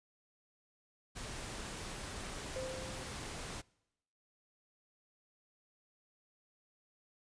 pink noise, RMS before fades -44 dBFS, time 1.15-3.62 s, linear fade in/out 20 ms
sine tone with exponential decay, 520 Hz, C5, 11 cents flat, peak -37 dBFS, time 2.56-3.62 s, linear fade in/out 1 ms, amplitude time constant 230 ms
effects noise-tail reverb RT60 0.9 s tail -25 dB re dry + resampled to 22050 Hz

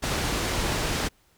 pink low-pass noise, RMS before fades -27 dBFS, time 0.02-1.09 s, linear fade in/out 20 ms, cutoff 8200 Hz, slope 12 dB/octave, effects pink hiss -63 dBFS RMS until 1.37 s

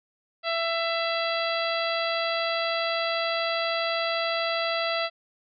harmonic tone, 667 Hz, E5, 20 cents sharp, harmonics 1 / 2 / 3 / 4 / 5 / 6 / 7, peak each -28 / -31 / -33 / -34 / -35 / -36 / -36 dBFS, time 0.43-5.1 s, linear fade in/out 50 ms, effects none

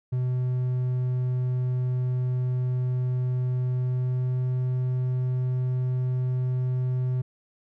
triangle tone with pitch glide, 126.2 to 127.08 Hz, B2 to B2, +38 to +50 cents, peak -21 dBFS, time 0.12-7.22 s, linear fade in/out 10 ms, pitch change +12 cents, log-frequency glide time 3.76-4.42 s, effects none

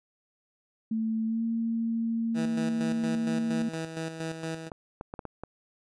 sine tone with pitch glide, 222.2 to 228.4 Hz, A3 to A#3, +17 to -35 cents, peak -26 dBFS, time 0.91-3.69 s, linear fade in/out 5 ms, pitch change +48 cents, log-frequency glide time 1.26-1.42 s
15% pulse tone with tremolo, 162 Hz, E3, 30 cents flat, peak -25 dBFS, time 2.34-4.7 s, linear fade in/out 50 ms, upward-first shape square, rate 4.3 Hz, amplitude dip 55%
clicks, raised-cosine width 1 ms, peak -23 dBFS, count 6, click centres 4.718 / 5.011 / 5.139 / 5.192 / 5.253 / 5.436 s
effects resampled to 22050 Hz

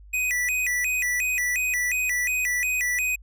square tone with vibrato, 2217 Hz, C#7, in tune, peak -23 dBFS, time 0.13-3.16 s, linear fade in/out 10 ms, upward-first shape square, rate 2.8 Hz, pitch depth 210 cents each way, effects added 50 Hz sine -44 dBFS peak until 3.22 s

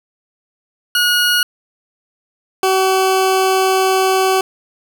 20% pulse tone pair in turn, 1447 / 379.4 Hz, F#6 / F#4, -39 / +43 cents, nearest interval octave + major seventh, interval 2318 cents, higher first, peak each -7 dBFS, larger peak neither, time 0.95-1.43 / 2.63-4.41 s, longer second, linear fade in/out 2 ms, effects none

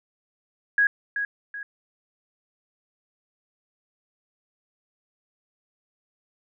sine tone with echo, 1655 Hz, G#6, 6 cents flat, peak -16 dBFS, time 0.78-0.87 s, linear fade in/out 2 ms, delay 380 ms, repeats 2, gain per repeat -8 dB, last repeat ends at 1.63 s, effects none

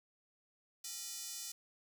square tone with high-pass filter, 272.1 Hz, C#4, 32 cents flat, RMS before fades -45 dBFS, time 0.84-1.52 s, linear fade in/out 5 ms, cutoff 5800 Hz, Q 1.4, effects none

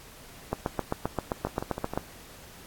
two click trains, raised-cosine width 1 ms, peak -18 / -12 dBFS, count 4 / 12, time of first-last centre 1.47-1.936 / 0.53-1.975 s, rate 6.44 / 7.61 Hz, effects pink hiss -49 dBFS RMS until 2.66 s + AAC 64 kbps

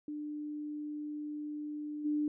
sine tone with level steps, 298.3 Hz, D4, 27 cents sharp, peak -37 / -29 dBFS, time 0.08-2.28 s, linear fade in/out 2 ms, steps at 2.04 s, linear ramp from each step 20 ms, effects none

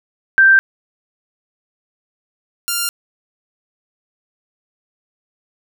sine / 5% pulse tone pair in turn, 1568 / 1394.8 Hz, G6 / F6, 0 / -3 cents, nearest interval major second, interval 203 cents, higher first, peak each -6 dBFS, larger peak neither, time 0.38-0.59 / 2.68-2.89 s, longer neither, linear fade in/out 0 ms, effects none

